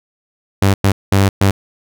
sawtooth tone bursts at uneven times, 98 Hz, G2, in tune, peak -5 dBFS, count 4, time 0.62-0.74 / 0.84-0.92 / 1.12-1.29 / 1.41-1.51 s, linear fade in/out 5 ms, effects none

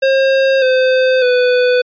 square tone with pitch steps, 536 / 516.2 / 497.2 Hz, C5 / C5 / B4, +42 / -23 / +12 cents, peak -10 dBFS, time 0.02-1.82 s, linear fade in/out 10 ms, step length 600 ms, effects resampled to 11025 Hz

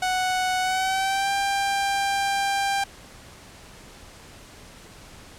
sawtooth tone with pitch glide, 740 to 793.1 Hz, F#5 to G5, 0 to +20 cents, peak -18 dBFS, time 0.02-2.84 s, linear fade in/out 5 ms, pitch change +120 cents, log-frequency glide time 0.61-1.32 s, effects pink hiss -46 dBFS RMS until 5.38 s + low-pass 10000 Hz 12 dB/octave

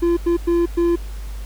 triangle tone bursts at uneven times, 342.7 Hz, F4, 33 cents flat, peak -12 dBFS, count 4, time 0.02-0.17 / 0.26-0.37 / 0.47-0.66 / 0.77-0.96 s, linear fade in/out 10 ms, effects added 50 Hz sine -27 dBFS peak until 1.45 s + pink hiss -44 dBFS RMS until 1.45 s

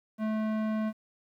square tone with low-pass filter, 217.2 Hz, A3, 22 cents flat, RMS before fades -30 dBFS, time 0.18-0.93 s, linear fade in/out 50 ms, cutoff 1700 Hz, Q 0.63, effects 10-bit

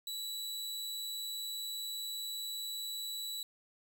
sawtooth tone, 3935 Hz, B7, 7 cents flat, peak -35 dBFS, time 0.07-3.43 s, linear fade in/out 2 ms, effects none

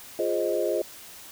sine chord, F minor seventh, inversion none, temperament equal with one note detuned, 349.2 / 415.3 / 526 / 622.3 Hz, F4 / Ab4 / C5 / Eb5, 0 / 0 / +9 / 0 cents, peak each -29 / -29 / -29 / -28 dBFS, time 0.19-0.82 s, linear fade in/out 2 ms, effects white hiss -45 dBFS RMS until 1.31 s

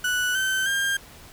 35% pulse tone with pitch steps, 1480 / 1539.3 / 1601 Hz, F#6 / G6 / G6, 0 / -32 / +36 cents, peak -20 dBFS, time 0.04-0.97 s, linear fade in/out 5 ms, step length 310 ms, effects pink hiss -47 dBFS RMS until 1.32 s

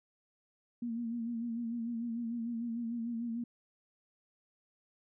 sine tone with vibrato, 233.1 Hz, A#3, in tune, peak -34 dBFS, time 0.82-3.44 s, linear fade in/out 5 ms, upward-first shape sine, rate 6.7 Hz, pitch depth 51 cents each way, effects none

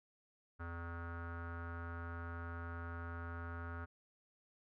square tone with low-pass filter, 84.8 Hz, E2, 50 cents sharp, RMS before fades -45 dBFS, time 0.59-3.86 s, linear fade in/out 20 ms, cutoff 1400 Hz, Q 7.4, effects none

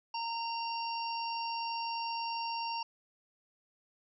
harmonic tone, 923 Hz, A#5, 17 cents flat, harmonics 1 / 3 / 5 / 6, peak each -35 / -43 / -45 / -43 dBFS, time 0.14-2.83 s, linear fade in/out 5 ms, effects none

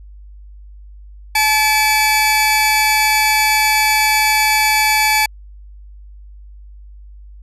sawtooth tone pair together, 861.5 / 2300 Hz, A5 / D7, -37 / -37 cents, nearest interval octave + perfect fourth, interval 1700 cents, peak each -11 dBFS, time 1.35-5.26 s, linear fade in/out 5 ms, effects added 50 Hz sine -35 dBFS peak until 7.42 s + resampled to 32000 Hz

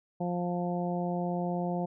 harmonic tone, 176.1 Hz, F3, 15 cents sharp, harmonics 1 / 2 / 3 / 4 / 5, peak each -31 / -37 / -37 / -36 / -42 dBFS, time 0.2-1.86 s, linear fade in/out 10 ms, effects none

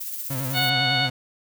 violet noise with tremolo, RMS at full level -30 dBFS, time 0-0.7 s, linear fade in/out 10 ms, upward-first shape triangle, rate 16 Hz, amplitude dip 45%
35% pulse tone with vibrato, 132.7 Hz, C3, 25 cents sharp, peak -25 dBFS, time 0.3-1.1 s, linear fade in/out 5 ms, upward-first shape sine, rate 9.9 Hz, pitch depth 82 cents each way
harmonic tone, 734 Hz, F#5, 14 cents flat, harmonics 1 / 2 / 3 / 4 / 5 / 6, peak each -27 / -27 / -27 / -27 / -27 / -27 dBFS, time 0.53-1.1 s, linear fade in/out 50 ms
effects none

